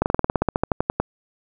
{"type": "slowing click train", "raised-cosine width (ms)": 1, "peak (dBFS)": -4, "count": 16, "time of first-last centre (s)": [0.02, 1], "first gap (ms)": 39, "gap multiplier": 1.07, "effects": []}